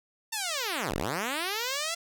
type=linear two-way sweep; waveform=5% pulse; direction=down then up; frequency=917 to 34.27 to 687 Hz; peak=-18 dBFS; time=0.32-1.95 s; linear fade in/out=10 ms; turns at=0.95 s; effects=none